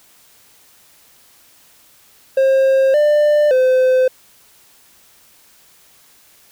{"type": "tone with pitch steps", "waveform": "triangle", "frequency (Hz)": [534, 595, 514], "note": ["C5", "D5", "C5"], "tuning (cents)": [35, 22, -31], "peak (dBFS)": -8, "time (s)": [2.37, 4.08], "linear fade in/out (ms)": 5, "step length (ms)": 570, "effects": ["white hiss -50 dBFS RMS until 6.51 s"]}